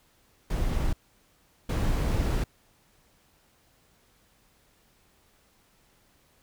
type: noise bursts at uneven times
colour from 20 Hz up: brown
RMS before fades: -26 dBFS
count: 2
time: 0.5-0.93 / 1.69-2.44 s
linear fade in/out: 5 ms
effects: pink hiss -64 dBFS RMS until 6.42 s